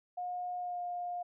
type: tone with pitch glide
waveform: sine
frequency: 718 to 708.5 Hz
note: F5 to F5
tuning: +48 to +25 cents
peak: -35 dBFS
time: 0.17-1.23 s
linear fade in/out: 10 ms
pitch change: -23 cents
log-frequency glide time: 0.58-0.8 s
effects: none